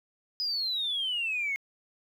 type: exponential sweep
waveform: sine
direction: down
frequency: 5030 to 2147 Hz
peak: -27 dBFS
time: 0.4-1.56 s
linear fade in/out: 0 ms
effects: tanh soft clip ceiling -23 dBFS + 10-bit